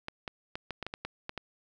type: clicks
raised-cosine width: 0.3 ms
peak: -20 dBFS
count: 10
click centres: 0.084 / 0.278 / 0.555 / 0.707 / 0.827 / 0.866 / 0.939 / 1.05 / 1.294 / 1.377 s
effects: none